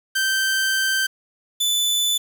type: tone pair in turn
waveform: sawtooth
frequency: 1557 / 3495 Hz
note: G6 / A7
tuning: -12 / -12 cents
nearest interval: octave + major second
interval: 1400 cents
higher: second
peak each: -15 / -15 dBFS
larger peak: neither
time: 0.15-1.07 / 1.6-2.18 s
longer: first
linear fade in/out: 10 ms
effects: 7-bit